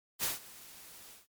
white noise with ADSR envelope, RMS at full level -31 dBFS, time 0.19-1.27 s, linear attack 48 ms, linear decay 150 ms, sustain -21 dB, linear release 160 ms, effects MP3 96 kbps

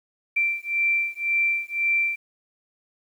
sine beating tone pair, 2349 / 2350.9 Hz, D7 / D7, 0 / +1 cents, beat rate 1.9 Hz, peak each -24 dBFS, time 0.36-2.16 s, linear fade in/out 10 ms, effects 9-bit

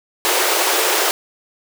pink high-pass noise, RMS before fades -17 dBFS, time 0.25-1.11 s, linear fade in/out 0 ms, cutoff 330 Hz, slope 96 dB/octave, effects none

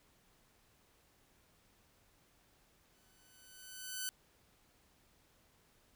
5% pulse tone with exponential growth, 1508 Hz, F#6, 32 cents sharp, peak -25 dBFS, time 2.94-4.09 s, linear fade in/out 0 ms, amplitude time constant 250 ms, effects pink hiss -70 dBFS RMS until 5.95 s

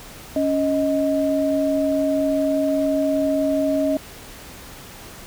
sine tone pair together, 278.9 / 626.1 Hz, C#4 / D#5, +11 / +11 cents, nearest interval octave + major second, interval 1400 cents, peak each -20 dBFS, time 0.36-3.97 s, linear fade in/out 2 ms, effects pink hiss -40 dBFS RMS until 5.26 s

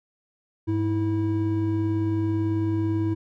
triangle tone pair together, 102.3 / 325 Hz, G#2 / E4, -26 / -24 cents, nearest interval octave + minor sixth, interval 2002 cents, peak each -23 / -22 dBFS, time 0.67-3.15 s, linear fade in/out 20 ms, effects none

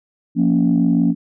sine chord, Bb minor, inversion second, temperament just, 174.81 / 233.1 / 279.7 Hz, F3 / Bb3 / Db4, +2 / 0 / +16 cents, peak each -16 dBFS, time 0.35-1.15 s, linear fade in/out 50 ms, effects tanh soft clip ceiling -6 dBFS

